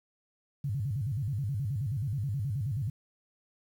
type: tone with vibrato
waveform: sine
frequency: 120 Hz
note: B2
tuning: 49 cents flat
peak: -29 dBFS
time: 0.64-2.9 s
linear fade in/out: 5 ms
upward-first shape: square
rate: 9.4 Hz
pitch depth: 280 cents each way
effects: 10-bit